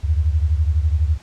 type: beating tone pair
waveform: sine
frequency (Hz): 74.2 / 86.2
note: D2 / F2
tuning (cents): +18 / -22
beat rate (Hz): 12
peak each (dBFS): -16 / -20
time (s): 0.03-1.18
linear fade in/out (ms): 20
effects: pink hiss -48 dBFS RMS until 1.22 s + low-pass 7000 Hz 12 dB/octave